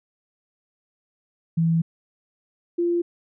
sine tone pair in turn, 164.81 / 345.2 Hz, E3 / F4, 0 / -20 cents, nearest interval octave + minor second, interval 1280 cents, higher second, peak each -17 / -19 dBFS, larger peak first, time 1.57-1.82 / 2.78-3.02 s, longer first, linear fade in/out 10 ms, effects none

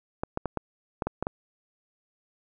clicks, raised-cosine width 1 ms, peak -14 dBFS, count 8, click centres 0.235 / 0.374 / 0.457 / 0.573 / 1.022 / 1.07 / 1.226 / 1.269 s, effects none

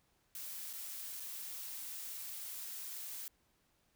blue noise with dropouts, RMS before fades -45 dBFS, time 0.35-3.28 s, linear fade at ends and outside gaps 1 ms, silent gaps 0.73-0.735 / 1.199-1.203 s, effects pink hiss -75 dBFS RMS until 3.95 s

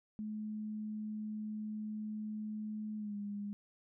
sine tone with pitch glide, 213.8 to 204.1 Hz, A3 to G#3, -49 to -30 cents, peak -38 dBFS, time 0.19-3.53 s, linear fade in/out 0 ms, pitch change -81 cents, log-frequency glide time 2.97-3.16 s, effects none

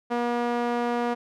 sawtooth tone with band-pass filter, 239.6 Hz, A#3, 48 cents sharp, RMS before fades -26 dBFS, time 0.1-1.15 s, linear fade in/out 20 ms, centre 720 Hz, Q 0.86, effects none

